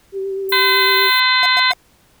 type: tone with vibrato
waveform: sine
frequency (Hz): 388.3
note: G4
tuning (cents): -16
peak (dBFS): -20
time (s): 0.12-1.11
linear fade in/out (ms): 50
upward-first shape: sine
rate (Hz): 8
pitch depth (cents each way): 21
type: high-pass noise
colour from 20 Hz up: white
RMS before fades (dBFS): -28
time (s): 0.49-1.2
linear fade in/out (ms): 2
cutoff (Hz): 12000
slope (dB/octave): 24
type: harmonic tone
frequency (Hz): 510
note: C5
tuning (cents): -44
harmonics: 2 / 3 / 4 / 5 / 6 / 7 / 8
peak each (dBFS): -18 / -19 / -17 / -26 / -27 / -20 / -18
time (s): 0.52-1.72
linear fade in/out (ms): 5
type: tone bursts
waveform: square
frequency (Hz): 721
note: F#5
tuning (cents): -45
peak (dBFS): -22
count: 3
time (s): 1.43-1.734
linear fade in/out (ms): 0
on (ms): 28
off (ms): 110
effects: pink hiss -54 dBFS RMS until 2.2 s